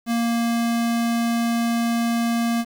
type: tone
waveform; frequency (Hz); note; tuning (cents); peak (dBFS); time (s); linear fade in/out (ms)
square; 233.1; A#3; 0; -20; 0.06-2.65; 50
effects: 8-bit